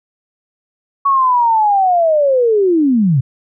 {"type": "linear sweep", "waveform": "sine", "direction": "down", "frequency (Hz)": [1123, 120], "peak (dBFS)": -9, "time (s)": [1.05, 3.21], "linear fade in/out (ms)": 10, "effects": []}